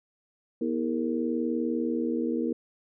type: harmonic tone with a mistuned harmonic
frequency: 80.6 Hz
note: E2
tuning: 38 cents flat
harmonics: 3 / 4 / 5 / 6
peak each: -29 / -30 / -37 / -32 dBFS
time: 0.61-2.53 s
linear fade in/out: 5 ms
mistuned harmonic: 6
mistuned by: -77 cents
effects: none